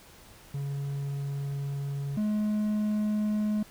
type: tone pair in turn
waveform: triangle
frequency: 140.2 / 211.5 Hz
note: C#3 / G#3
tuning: +20 / +32 cents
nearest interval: perfect fifth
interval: 712 cents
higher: second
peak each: -28 / -23 dBFS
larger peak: second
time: 0.54-2.17 / 2.17-3.63 s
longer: first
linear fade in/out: 5 ms
effects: pink hiss -53 dBFS RMS until 3.7 s